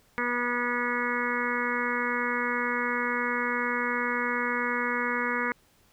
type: harmonic tone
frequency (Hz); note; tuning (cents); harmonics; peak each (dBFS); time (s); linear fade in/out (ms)
242.8; B3; -29; 1 / 2 / 4 / 5 / 6 / 7 / 8 / 9; -34 / -34 / -34 / -34 / -34 / -34 / -34 / -34; 0.18-5.52; 0
effects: pink hiss -63 dBFS RMS until 5.92 s